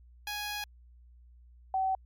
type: tone pair in turn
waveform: 10% pulse / sine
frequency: 830.6 / 762.2 Hz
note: G#5 / G5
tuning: 0 / -49 cents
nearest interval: minor second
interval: 149 cents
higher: first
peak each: -26 dBFS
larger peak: neither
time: 0.27-0.64 / 1.74-1.95 s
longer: first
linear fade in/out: 2 ms
effects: added 60 Hz sine -53 dBFS peak until 2.05 s + MP3 96 kbps